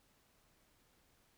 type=silence; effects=pink hiss -72 dBFS RMS until 1.37 s